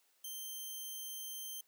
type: tone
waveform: 5% pulse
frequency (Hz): 3136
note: G7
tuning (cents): 0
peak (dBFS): -34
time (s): 0.24-1.61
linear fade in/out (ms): 5
effects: white hiss -73 dBFS RMS until 1.67 s + high-pass 300 Hz 12 dB/octave